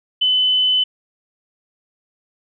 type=tone; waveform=sine; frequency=3020 Hz; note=F#7; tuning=35 cents sharp; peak=-13 dBFS; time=0.21-0.84 s; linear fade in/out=10 ms; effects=none